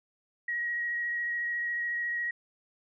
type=tone with vibrato; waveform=sine; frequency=1900 Hz; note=A#6; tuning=33 cents sharp; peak=-29 dBFS; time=0.48-2.31 s; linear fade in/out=5 ms; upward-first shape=triangle; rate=14 Hz; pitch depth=15 cents each way; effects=none